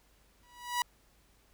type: tone with exponential growth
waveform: sawtooth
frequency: 973 Hz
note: B5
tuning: 26 cents flat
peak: -22 dBFS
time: 0.43-0.82 s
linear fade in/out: 2 ms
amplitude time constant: 83 ms
effects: added 50 Hz sine -67 dBFS peak until 1.53 s + pink hiss -67 dBFS RMS until 1.53 s